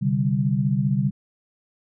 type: chord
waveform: sine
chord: C suspended second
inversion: none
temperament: equal with one note detuned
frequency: 130.81 / 146.07 / 196 Hz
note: C3 / D3 / G3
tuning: 0 / -9 / 0 cents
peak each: -23 dBFS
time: 0.01-1.11 s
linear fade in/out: 20 ms
effects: none